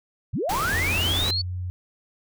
sine linear sweep, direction up, 67 to 4514 Hz, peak -23 dBFS, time 0.33-1.42 s, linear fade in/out 10 ms
pink noise, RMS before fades -29 dBFS, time 0.49-1.31 s, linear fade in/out 5 ms
sine tone with pitch glide, 88.1 to 90.47 Hz, F2 to F#2, +16 to -38 cents, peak -27 dBFS, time 0.73-1.7 s, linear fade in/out 0 ms, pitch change +46 cents, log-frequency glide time 1.04-1.53 s
effects none

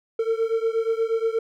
triangle beating tone pair, 449 / 457.4 Hz, A4 / A#4, +35 / -33 cents, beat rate 8.4 Hz, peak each -21 / -23 dBFS, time 0.19-1.39 s, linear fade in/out 5 ms, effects none

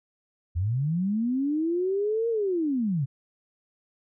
sine linear two-way sweep, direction up then down, 79.3 to 468.7 to 123.6 Hz, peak -23 dBFS, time 0.55-3.06 s, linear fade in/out 20 ms, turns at 2.29 s, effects none

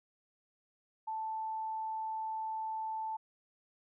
sine tone, 880 Hz, A5, in tune, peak -35 dBFS, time 1.07-3.17 s, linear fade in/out 10 ms, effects none

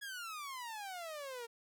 sawtooth exponential sweep, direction down, 1690 to 456.1 Hz, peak -39 dBFS, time 0.01-1.47 s, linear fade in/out 20 ms, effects none

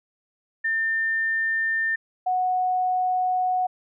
sine tone pair in turn, 1800 / 736.1 Hz, A6 / F#5, +39 / -9 cents, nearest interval octave + minor third, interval 1548 cents, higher first, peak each -21 / -20 dBFS, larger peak second, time 0.64-1.96 / 2.26-3.67 s, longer second, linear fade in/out 10 ms, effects none

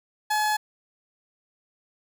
30% pulse tone, 851 Hz, G#5, 42 cents sharp, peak -19 dBFS, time 0.3-0.57 s, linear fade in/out 10 ms, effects none

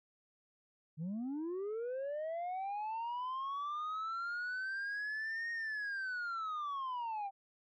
sine linear two-way sweep, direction up then down, 147.1 to 1864.7 to 772 Hz, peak -34 dBFS, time 0.97-7.31 s, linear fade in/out 50 ms, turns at 5.51 s, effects tanh soft clip ceiling -36 dBFS

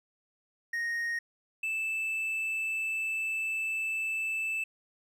triangle tone pair in turn, 1864 / 2636 Hz, A#6 / E7, -1 / -1 cents, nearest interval tritone, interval 600 cents, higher second, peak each -28 dBFS, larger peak neither, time 0.73-1.19 / 1.63-4.64 s, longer second, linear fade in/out 5 ms, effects none

